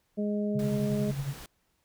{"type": "harmonic tone", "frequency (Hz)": 207.7, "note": "G#3", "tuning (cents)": 0, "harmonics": [1, 2, 3], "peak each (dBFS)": [-28, -34, -36], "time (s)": [0.17, 1.12], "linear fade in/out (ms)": 20}
{"type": "tone with tremolo", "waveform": "sine", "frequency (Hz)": 138.59, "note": "C#3", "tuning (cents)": 0, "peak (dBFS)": -27, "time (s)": [0.54, 1.34], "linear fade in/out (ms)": 20, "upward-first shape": "triangle", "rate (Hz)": 11, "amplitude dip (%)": 75}
{"type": "noise", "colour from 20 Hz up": "pink", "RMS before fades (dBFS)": -45, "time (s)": [0.59, 1.46], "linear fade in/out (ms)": 2}
{"effects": ["pink hiss -73 dBFS RMS until 1.84 s"]}